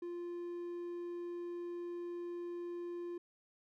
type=tone; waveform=triangle; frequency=348.1 Hz; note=F4; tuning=6 cents flat; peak=-38 dBFS; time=0.02-3.18 s; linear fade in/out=5 ms; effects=none